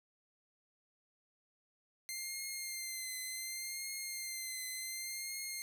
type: tone with vibrato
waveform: 10% pulse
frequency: 2093 Hz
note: C7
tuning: in tune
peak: -31 dBFS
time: 2.09-5.62 s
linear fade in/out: 0 ms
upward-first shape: triangle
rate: 0.68 Hz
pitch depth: 46 cents each way
effects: none